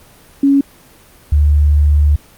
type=tone pair in turn; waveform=sine; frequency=278.1 / 73.66 Hz; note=C#4 / D2; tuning=+6 / +6 cents; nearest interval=octave + major seventh; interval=2300 cents; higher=first; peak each=-7 dBFS; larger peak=neither; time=0.43-0.61 / 1.32-2.16 s; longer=second; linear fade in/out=5 ms; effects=pink hiss -44 dBFS RMS until 2.37 s + Opus 24 kbps